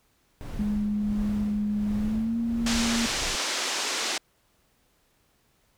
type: noise with tremolo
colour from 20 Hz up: brown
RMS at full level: -34 dBFS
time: 0.41-3.36 s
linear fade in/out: 0 ms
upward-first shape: sine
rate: 1.4 Hz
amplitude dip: 60%
type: tone with pitch glide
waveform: sine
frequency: 208.3 to 232.5 Hz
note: G#3 to A#3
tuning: +5 to -4 cents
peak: -24 dBFS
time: 0.59-3.06 s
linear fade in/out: 2 ms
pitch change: +191 cents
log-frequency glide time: 1.96-2.38 s
type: band-pass noise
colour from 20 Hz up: white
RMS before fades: -29 dBFS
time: 2.66-4.18 s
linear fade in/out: 5 ms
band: 260 to 6800 Hz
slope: 24 dB/octave
effects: pink hiss -67 dBFS RMS until 5.77 s